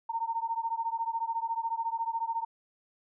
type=beating tone pair; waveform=sine; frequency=909 / 923 Hz; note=A#5 / A#5; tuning=-44 / -17 cents; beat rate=14 Hz; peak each=-32 / -33 dBFS; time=0.09-2.45 s; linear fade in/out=10 ms; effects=none